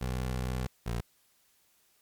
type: tone pair in turn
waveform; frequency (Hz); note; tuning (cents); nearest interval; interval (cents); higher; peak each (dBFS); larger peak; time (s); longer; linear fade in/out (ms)
20% pulse; 63.1 / 58.07; B1 / A#1; +38 / -6; minor second; 144; first; -26; neither; 0.01-0.67 / 0.86-1.01; first; 5
effects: white hiss -68 dBFS RMS until 2.01 s + MP3 96 kbps